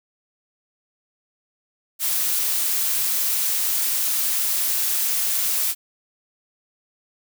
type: noise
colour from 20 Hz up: blue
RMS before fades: -22 dBFS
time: 1.99-5.75 s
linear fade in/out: 50 ms
effects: none